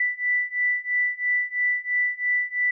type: beating tone pair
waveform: sine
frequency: 1975.5 / 1978.5 Hz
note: B6 / B6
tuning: 0 / +3 cents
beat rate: 3 Hz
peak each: -25 / -24 dBFS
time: 0-2.71 s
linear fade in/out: 5 ms
effects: none